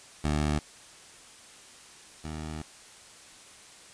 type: tone pair in turn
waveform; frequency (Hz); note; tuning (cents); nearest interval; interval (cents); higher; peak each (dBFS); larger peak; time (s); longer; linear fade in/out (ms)
15% pulse; 74.8 / 77.68; D2 / D#2; +32 / -2; minor second; 66; second; -19 / -29; first; 0.24-0.59 / 2.24-2.62; second; 5
effects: white hiss -51 dBFS RMS until 3.93 s + resampled to 22050 Hz